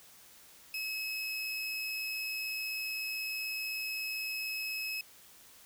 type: tone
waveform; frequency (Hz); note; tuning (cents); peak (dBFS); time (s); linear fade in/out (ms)
30% pulse; 2573; E7; -43; -32; 0.74-5.01; 2
effects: white hiss -57 dBFS RMS until 5.65 s